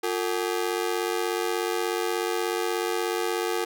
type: ring-modulated tone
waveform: sawtooth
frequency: 403.1 Hz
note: G4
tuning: 48 cents sharp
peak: -18 dBFS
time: 0.03-3.65 s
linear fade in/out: 10 ms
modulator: 48.3 Hz
effects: none